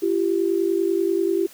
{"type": "tone pair together", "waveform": "sine", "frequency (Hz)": [339.8, 390], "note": ["F4", "G4"], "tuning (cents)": [-47, -9], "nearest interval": "major second", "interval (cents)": 238, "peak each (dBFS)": -21, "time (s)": [0.02, 1.47], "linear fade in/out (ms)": 10, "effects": ["white hiss -47 dBFS RMS until 1.53 s"]}